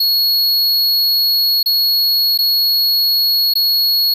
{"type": "tone with dropouts", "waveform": "square", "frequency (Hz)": 4337, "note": "C#8", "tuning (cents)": -39, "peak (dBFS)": -12, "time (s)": [0, 4.14], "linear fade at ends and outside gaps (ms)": 5, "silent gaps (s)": [[1.63, 1.659], [2.377, 2.387], [3.538, 3.553]], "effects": ["9-bit"]}